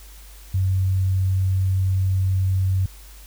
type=tone; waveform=sine; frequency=94.5 Hz; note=F#2; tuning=37 cents sharp; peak=-17 dBFS; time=0.54-2.86 s; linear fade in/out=5 ms; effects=added 50 Hz sine -41 dBFS peak until 3.26 s + white hiss -48 dBFS RMS until 3.26 s